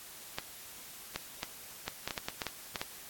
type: clicks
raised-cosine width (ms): 0.2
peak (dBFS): -17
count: 12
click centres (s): 0.385 / 1.16 / 1.431 / 1.88 / 2.076 / 2.108 / 2.178 / 2.285 / 2.418 / 2.467 / 2.758 / 2.815
effects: white hiss -49 dBFS RMS until 3.09 s + AAC 64 kbps